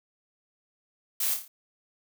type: noise with echo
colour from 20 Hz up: blue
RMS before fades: -28 dBFS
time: 1.2-1.34 s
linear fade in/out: 5 ms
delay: 28 ms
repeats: 5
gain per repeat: -5 dB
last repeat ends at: 1.48 s
effects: none